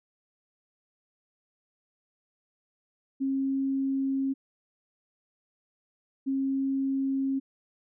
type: tone pair in turn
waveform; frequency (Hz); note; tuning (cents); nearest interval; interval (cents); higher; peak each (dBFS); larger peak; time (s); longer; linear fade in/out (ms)
sine; 270.1 / 270.1; C#4 / C#4; -45 / -45; unison; 0; neither; -25; neither; 3.2-4.34 / 6.26-7.4; neither; 20
effects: none